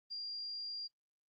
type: tone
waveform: sine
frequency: 4782 Hz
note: D8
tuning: 30 cents sharp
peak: -40 dBFS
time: 0.1-0.88 s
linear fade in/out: 20 ms
effects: noise-tail reverb RT60 0.1 s tail -22 dB re dry + Opus 24 kbps